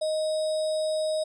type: tone with sample-and-hold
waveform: sine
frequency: 624 Hz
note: D#5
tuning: 5 cents sharp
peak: -24 dBFS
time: 0.01-1.24 s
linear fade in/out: 10 ms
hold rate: 4410 Hz
effects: resampled to 22050 Hz